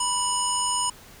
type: harmonic tone with a mistuned harmonic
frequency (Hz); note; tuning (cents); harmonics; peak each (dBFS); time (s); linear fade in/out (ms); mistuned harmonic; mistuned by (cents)
980; B5; -14; 1 / 3 / 5 / 7 / 9; -26 / -31 / -33 / -30 / -28; 0-0.9; 5; 5; +89
effects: pink hiss -48 dBFS RMS until 1.2 s